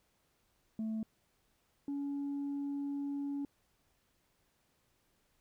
sine tone pair in turn, 220 / 282.4 Hz, A3 / C#4, 0 / +32 cents, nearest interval major third, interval 432 cents, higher second, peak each -32 / -33 dBFS, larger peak first, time 0.79-1.03 / 1.88-3.45 s, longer second, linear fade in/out 2 ms, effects tanh soft clip ceiling -33 dBFS + pink hiss -75 dBFS RMS until 5.4 s

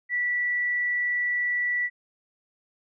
sine tone, 1957 Hz, B6, 16 cents flat, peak -23 dBFS, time 0.09-1.9 s, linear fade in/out 50 ms, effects none

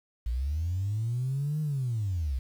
sine linear two-way sweep, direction up then down, 55 to 155.56 to 60.1 Hz, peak -26 dBFS, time 0.26-2.39 s, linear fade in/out 5 ms, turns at 1.61 s, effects tanh soft clip ceiling -22 dBFS + 9-bit

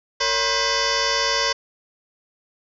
sine tone with frequency modulation, 1988 Hz, B6, 11 cents sharp, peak -18 dBFS, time 0.2-1.53 s, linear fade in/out 10 ms, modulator 510 Hz, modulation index 7.4, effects none

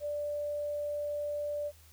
sine tone, 587.3 Hz, D5, in tune, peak -32 dBFS, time 0-1.72 s, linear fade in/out 50 ms, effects added 79 Hz sine -57 dBFS peak until 1.92 s + white hiss -61 dBFS RMS until 1.92 s

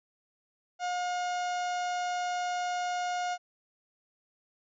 harmonic tone, 716 Hz, F5, 43 cents sharp, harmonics 1 / 2 / 3 / 4 / 5 / 6 / 7 / 8 / 9 / 10, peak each -30 / -39 / -45 / -46 / -50 / -50 / -53 / -48 / -53 / -54 dBFS, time 0.79-3.38 s, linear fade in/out 50 ms, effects none

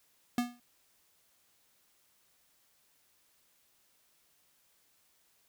square tone with exponential decay, 242.5 Hz, B3, 31 cents flat, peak -25 dBFS, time 0.38-0.6 s, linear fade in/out 2 ms, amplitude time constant 46 ms, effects white hiss -70 dBFS RMS until 5.48 s

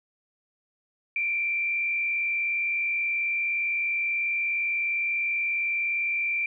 sine tone with frequency modulation, 2361 Hz, D7, 9 cents sharp, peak -24 dBFS, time 1.16-6.46 s, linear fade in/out 2 ms, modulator 59.1 Hz, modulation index 0.8, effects none

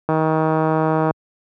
click train, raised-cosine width 1 ms, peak -5 dBFS, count 162, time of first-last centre 0.09-1.109 s, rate 158 Hz, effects high-pass 80 Hz 12 dB/octave

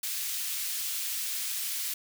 white high-pass noise, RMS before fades -33 dBFS, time 0.03-1.94 s, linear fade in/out 5 ms, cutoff 2300 Hz, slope 12 dB/octave, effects none

